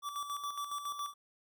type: tone with tremolo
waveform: square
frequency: 1157 Hz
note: D6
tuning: 26 cents flat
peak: -36 dBFS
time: 0.02-1.14 s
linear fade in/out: 50 ms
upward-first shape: square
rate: 7.2 Hz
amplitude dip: 55%
effects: none